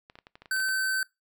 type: clicks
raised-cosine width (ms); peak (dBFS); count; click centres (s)
0.3; -31; 10; 0.099 / 0.155 / 0.188 / 0.269 / 0.355 / 0.42 / 0.458 / 0.565 / 0.601 / 0.688
type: tone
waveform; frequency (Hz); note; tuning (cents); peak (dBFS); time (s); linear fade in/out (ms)
square; 1537; G6; -35; -26; 0.51-1.03; 2
effects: noise-tail reverb RT60 0.2 s tail -22 dB re dry